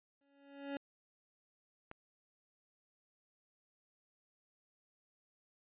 25% pulse tone with exponential growth, 280 Hz, C#4, 18 cents sharp, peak -33 dBFS, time 0.21-0.77 s, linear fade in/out 2 ms, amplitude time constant 120 ms
click, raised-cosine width 0.5 ms, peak -32 dBFS, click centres 1.914 s
effects resampled to 8000 Hz

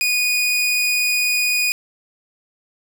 sawtooth tone, 2469 Hz, D#7, 14 cents flat, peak -13 dBFS, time 0.01-1.72 s, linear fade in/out 0 ms, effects none

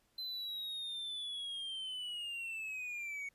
triangle linear sweep, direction down, 4070 to 2217 Hz, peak -38 dBFS, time 0.18-3.29 s, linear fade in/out 5 ms, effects pink hiss -74 dBFS RMS until 3.34 s + resampled to 32000 Hz

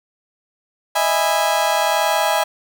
35% pulse chord, E major seventh, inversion third, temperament just, 618.1 / 659.3 / 824.1 / 988.9 Hz, D#5 / E5 / G#5 / B5, -12 / 0 / -14 / +2 cents, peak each -21 / -20 / -18 / -21 dBFS, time 0.95-2.44 s, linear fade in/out 10 ms, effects none

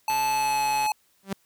square tone with pitch glide, 870 to 854.6 Hz, A5 to G#5, -20 to +49 cents, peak -23 dBFS, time 0.08-0.92 s, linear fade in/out 2 ms, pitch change -31 cents, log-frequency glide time 0.23-0.62 s
click train, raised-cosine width 0.3 ms, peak -21 dBFS, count 104, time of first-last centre 0.1-0.863 s, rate 135 Hz
sawtooth tone with exponential growth, 195 Hz, G3, 9 cents flat, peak -20 dBFS, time 1.23-1.33 s, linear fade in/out 2 ms, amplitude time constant 21 ms
effects white hiss -65 dBFS RMS until 1.45 s

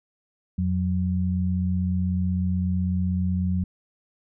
sine tone pair together, 87.31 / 183.41 Hz, F2 / F#3, 0 / -15 cents, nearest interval octave + minor second, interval 1285 cents, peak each -24 dBFS, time 0.58-3.64 s, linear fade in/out 5 ms, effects none

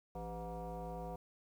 sine tone with frequency modulation, 277.2 Hz, C#4, in tune, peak -40 dBFS, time 0.15-1.16 s, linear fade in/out 5 ms, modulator 223 Hz, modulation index 2.7, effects tanh soft clip ceiling -36 dBFS + 11-bit

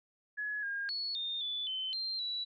sine tone with pitch steps, 1692 / 1619 / 4389 / 3644 / 3475 / 3062 / 4165 / 3933 Hz, G#6 / G#6 / C#8 / A#7 / A7 / G7 / C8 / B7, +32 / -45 / -18 / -40 / -22 / -41 / -9 / -8 cents, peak -34 dBFS, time 0.37-2.45 s, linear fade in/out 20 ms, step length 260 ms, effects none

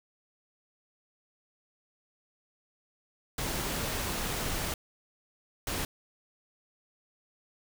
pink noise bursts at uneven times, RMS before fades -33 dBFS, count 2, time 3.38-4.74 / 5.67-5.85 s, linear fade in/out 2 ms, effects none

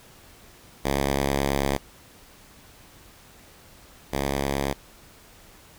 5% pulse tone pair in turn, 69.3 / 69.3 Hz, C#2 / C#2, 0 / 0 cents, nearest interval unison, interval 0 cents, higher neither, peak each -11 / -13 dBFS, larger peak first, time 0.84-1.78 / 4.12-4.74 s, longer first, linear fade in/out 20 ms, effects pink hiss -51 dBFS RMS until 5.78 s

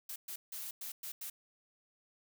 blue noise bursts at uneven times, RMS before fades -43 dBFS, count 6, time 0.09-0.16 / 0.28-0.36 / 0.52-0.71 / 0.81-0.92 / 1.03-1.12 / 1.21-1.3 s, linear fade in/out 5 ms, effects none

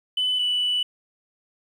sine tone pair in turn, 3006 / 2968 Hz, F#7 / F#7, +27 / +5 cents, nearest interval unison, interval 22 cents, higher first, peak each -19 dBFS, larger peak neither, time 0.17-0.39 / 0.39-0.83 s, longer second, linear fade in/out 5 ms, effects tanh soft clip ceiling -17 dBFS + 9-bit

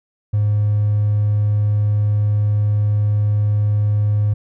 triangle tone with hard clipping, 104.3 Hz, G#2, 8 cents sharp, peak -14 dBFS, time 0.33-4.34 s, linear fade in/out 10 ms, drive 4 dB, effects none

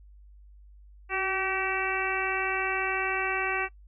harmonic tone with a mistuned harmonic, 383.1 Hz, G4, 40 cents flat, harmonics 1 / 2 / 3 / 4 / 5 / 6 / 7, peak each -34 / -34 / -34 / -34 / -34 / -34 / -34 dBFS, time 1.09-3.69 s, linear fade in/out 50 ms, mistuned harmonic 1, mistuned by -33 cents, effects noise-tail reverb RT60 0.1 s tail -23 dB re dry + added 50 Hz sine -49 dBFS peak until 3.87 s

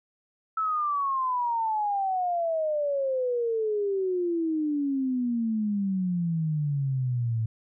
sine exponential sweep, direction down, 1318.5 to 110 Hz, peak -24 dBFS, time 0.57-7.46 s, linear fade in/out 5 ms, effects none

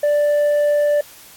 sine tone with tanh clipping, 587.3 Hz, D5, in tune, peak -14 dBFS, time 0.03-1.01 s, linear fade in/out 5 ms, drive 3 dB, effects white hiss -43 dBFS RMS until 1.36 s + AAC 64 kbps

